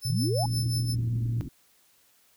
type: tone with tremolo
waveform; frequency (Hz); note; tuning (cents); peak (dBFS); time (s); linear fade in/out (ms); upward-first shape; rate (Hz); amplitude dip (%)
sawtooth; 5274; E8; 0; -28; 0.01-0.96; 50; sine; 5.7; 75
type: exponential sweep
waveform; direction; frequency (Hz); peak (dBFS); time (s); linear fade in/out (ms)
sine; up; 105.7 to 880; -27; 0.05-0.46; 5
type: tone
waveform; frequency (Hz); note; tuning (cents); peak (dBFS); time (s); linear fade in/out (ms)
sine; 116.54; A#2; 0; -25; 0.1-1.41; 0
type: low-pass noise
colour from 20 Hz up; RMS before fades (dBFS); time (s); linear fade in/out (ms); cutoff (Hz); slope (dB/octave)
white; -38; 0.43-1.49; 5; 300; 48
effects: white hiss -63 dBFS RMS until 2.36 s